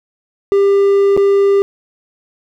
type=tone with dropouts; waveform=triangle; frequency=397.8 Hz; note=G4; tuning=25 cents sharp; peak=-6 dBFS; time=0.52-1.62 s; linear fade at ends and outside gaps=0 ms; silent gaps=1.166-1.175 s; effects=none